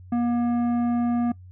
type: tone with tanh clipping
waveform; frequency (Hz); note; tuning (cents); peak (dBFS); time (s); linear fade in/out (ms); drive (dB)
sine; 238.8; A#3; +42; -22; 0.12-1.32; 5; 11
effects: noise-tail reverb RT60 0.1 s tail -21 dB re dry + added 91 Hz sine -42 dBFS peak until 1.51 s